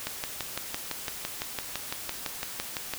click train, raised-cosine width 0.2 ms, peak -13 dBFS, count 18, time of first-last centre 0.07-2.937 s, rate 5.93 Hz, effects white hiss -39 dBFS RMS until 2.98 s

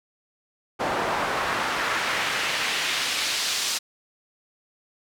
pink noise with band-pass filter sweep, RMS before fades -26 dBFS, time 0.79-3.79 s, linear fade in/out 20 ms, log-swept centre 770 to 5200 Hz, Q 1, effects none

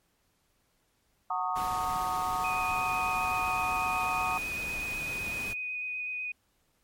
sine chord, D# minor seventh, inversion first, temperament equal with one note detuned, 740 / 911 / 1108.7 / 1244.5 Hz, F#5 / A#5 / C#6 / D#6, 0 / -40 / 0 / 0 cents, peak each -33 / -34 / -35 / -33 dBFS, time 1.3-4.38 s, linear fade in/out 5 ms
pink noise, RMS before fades -41 dBFS, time 1.55-5.54 s, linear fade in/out 20 ms
sine tone with vibrato, 2492 Hz, D#7, 2 cents sharp, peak -32 dBFS, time 2.44-6.32 s, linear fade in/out 5 ms, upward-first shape square, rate 8 Hz, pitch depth 11 cents each way
effects pink hiss -72 dBFS RMS until 6.83 s + MP3 64 kbps

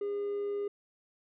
triangle tone with amplitude modulation, 406.7 Hz, G#4, 36 cents flat, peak -27 dBFS, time 0.01-0.68 s, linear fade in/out 5 ms, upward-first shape sine, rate 115 Hz, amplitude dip 30%, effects tanh soft clip ceiling -26 dBFS + resampled to 8000 Hz

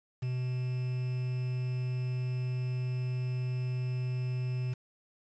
triangle tone with quantisation, 126.2 Hz, B2, 38 cents sharp, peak -28 dBFS, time 0.22-4.74 s, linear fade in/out 10 ms, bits 8, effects resampled to 16000 Hz

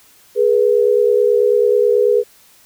sine tone pair together, 417.2 / 486.4 Hz, G#4 / B4, +8 / -26 cents, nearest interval minor third, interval 266 cents, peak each -13 dBFS, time 0.35-2.24 s, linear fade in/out 50 ms, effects white hiss -49 dBFS RMS until 2.65 s

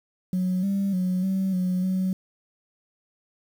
sine tone with pitch steps, 183.7 / 197.2 / 183.3 / 191 / 182.7 / 187 Hz, F#3 / G3 / F#3 / G3 / F#3 / F#3, -12 / +11 / -16 / -45 / -22 / +19 cents, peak -20 dBFS, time 0.33-2.13 s, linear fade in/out 2 ms, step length 300 ms, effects tanh soft clip ceiling -19 dBFS + 8-bit

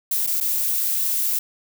violet noise with dropouts, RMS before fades -22 dBFS, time 0.11-1.39 s, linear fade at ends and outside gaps 5 ms, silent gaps 0.267-0.272 / 0.403-0.409 s, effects none

